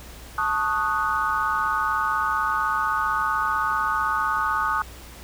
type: chord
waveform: sine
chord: D# half-diminished seventh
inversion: second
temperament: equal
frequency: 880 / 1108.7 / 1244.5 / 1480 Hz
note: A5 / C#6 / D#6 / F#6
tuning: 0 / 0 / 0 / 0 cents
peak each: -28 / -28 / -24 / -27 dBFS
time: 0.38-4.82 s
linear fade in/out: 2 ms
effects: added 60 Hz sine -43 dBFS peak until 5.23 s + pink hiss -44 dBFS RMS until 5.23 s